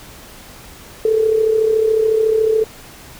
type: tone with amplitude modulation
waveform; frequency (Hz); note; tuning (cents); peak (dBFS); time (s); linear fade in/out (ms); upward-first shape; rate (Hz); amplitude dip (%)
sine; 439.8; A4; -1; -9; 1.05-2.64; 2; sine; 33.9; 60
effects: pink hiss -39 dBFS RMS until 3.19 s